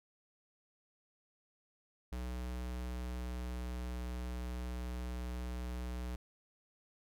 square tone with pitch glide, 61.74 to 61.31 Hz, B1 to B1, 0 to -12 cents, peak -39 dBFS, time 2.12-6.16 s, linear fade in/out 5 ms, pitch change -12 cents, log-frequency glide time 2.34-3.76 s, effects none

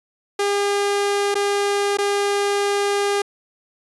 sawtooth tone with dropouts, 404.1 Hz, G#4, 47 cents flat, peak -14 dBFS, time 0.39-3.22 s, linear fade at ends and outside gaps 5 ms, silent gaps 1.344-1.353 / 1.972-1.985 s, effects resampled to 24000 Hz

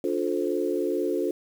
sine chord, D minor seventh, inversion none, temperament equal with one note detuned, 293.7 / 356.2 / 440 / 523.3 Hz, D4 / F4 / A4 / C5, 0 / +34 / 0 / 0 cents, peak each -30 / -27 / -29 / -32 dBFS, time 0.04-1.31 s, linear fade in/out 2 ms, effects 8-bit

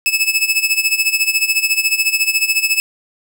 sawtooth tone with tremolo, 2604 Hz, E7, 22 cents flat, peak -7 dBFS, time 0.06-2.8 s, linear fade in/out 0 ms, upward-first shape sine, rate 14 Hz, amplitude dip 80%, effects none

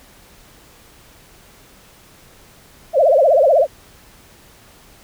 sine tone with vibrato, 597 Hz, D5, 28 cents sharp, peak -9 dBFS, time 2.93-3.67 s, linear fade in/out 50 ms, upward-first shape triangle, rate 16 Hz, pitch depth 290 cents each way, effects pink hiss -47 dBFS RMS until 5.03 s

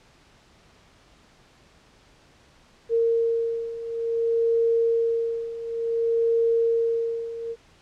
sine beating tone pair, 460 / 460.56 Hz, A#4 / A#4, -23 / -21 cents, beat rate 0.56 Hz, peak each -26 / -22 dBFS, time 2.89-7.56 s, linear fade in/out 50 ms, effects pink hiss -56 dBFS RMS until 7.81 s + low-pass 6000 Hz 12 dB/octave

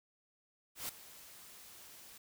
white noise with ADSR envelope, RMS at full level -39 dBFS, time 0.75-2.18 s, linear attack 140 ms, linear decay 4 ms, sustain -16 dB, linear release 6 ms, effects none

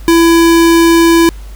square tone, 333.9 Hz, E4, 22 cents sharp, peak -5 dBFS, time 0.08-1.29 s, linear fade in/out 0 ms, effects added 50 Hz sine -25 dBFS peak until 1.55 s + pink hiss -41 dBFS RMS until 1.55 s

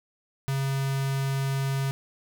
square tone with notch filter, 136.2 Hz, C#3, 30 cents flat, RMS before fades -27 dBFS, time 0.48-1.91 s, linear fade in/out 0 ms, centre 500 Hz, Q 1.4, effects none

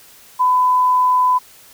sine tone, 1004 Hz, B5, 28 cents sharp, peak -11 dBFS, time 0.39-1.39 s, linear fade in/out 20 ms, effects white hiss -45 dBFS RMS until 1.73 s

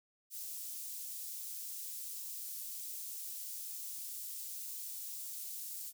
white high-pass noise, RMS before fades -44 dBFS, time 0.3-5.93 s, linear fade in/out 50 ms, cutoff 6500 Hz, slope 12 dB/octave, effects none

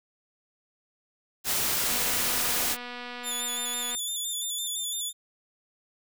white noise, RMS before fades -27 dBFS, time 1.44-2.77 s, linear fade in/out 50 ms
click train, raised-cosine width 0.3 ms, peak -23 dBFS, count 506, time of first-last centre 1.88-3.95 s, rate 244 Hz
15% pulse tone with vibrato, 3520 Hz, A7, in tune, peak -23 dBFS, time 3.23-5.13 s, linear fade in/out 50 ms, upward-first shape square, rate 5.9 Hz, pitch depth 38 cents each way
effects none

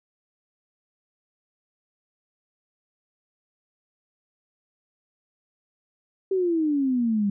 sine exponential sweep, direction down, 390 to 197 Hz, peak -20 dBFS, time 6.31-7.3 s, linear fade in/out 5 ms, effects none

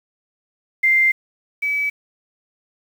sine tone pair in turn, 2093 / 2289 Hz, C7 / D7, 0 / -45 cents, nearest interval major second, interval 155 cents, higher second, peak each -12 / -18 dBFS, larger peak first, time 0.83-1.12 / 1.62-1.9 s, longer first, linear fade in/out 10 ms, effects 7-bit

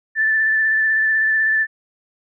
sine tone with vibrato, 1760 Hz, A6, in tune, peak -14 dBFS, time 0.15-1.67 s, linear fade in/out 50 ms, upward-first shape square, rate 16 Hz, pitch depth 13 cents each way, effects none

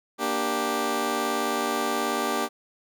15% pulse chord, G minor, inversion first, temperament just, 235.2 / 294 / 392 Hz, Bb3 / D4 / G4, +16 / +2 / 0 cents, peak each -24 / -24 / -22 dBFS, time 0.18-2.49 s, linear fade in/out 50 ms, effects none

